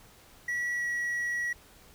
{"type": "tone with pitch glide", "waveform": "triangle", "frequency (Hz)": [1936, 1923.7], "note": ["B6", "B6"], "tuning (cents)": [-35, -46], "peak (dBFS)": -27, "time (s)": [0.48, 1.53], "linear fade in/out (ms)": 5, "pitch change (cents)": -11, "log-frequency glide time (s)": [0.77, 0.84], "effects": ["pink hiss -56 dBFS RMS until 1.94 s"]}